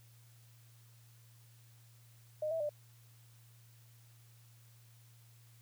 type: tone with pitch steps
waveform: sine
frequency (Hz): 614 / 652 / 594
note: D#5 / E5 / D5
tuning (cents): -23 / -19 / +20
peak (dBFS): -33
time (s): 2.42-2.693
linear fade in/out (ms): 5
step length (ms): 91
effects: added 116 Hz sine -59 dBFS peak until 5.61 s + white hiss -67 dBFS RMS until 5.61 s